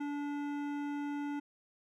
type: tone with hard clipping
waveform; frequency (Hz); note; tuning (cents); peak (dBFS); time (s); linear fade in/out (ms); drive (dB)
sine; 288.9; D4; -28; -37; 0-1.4; 10; 14
effects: none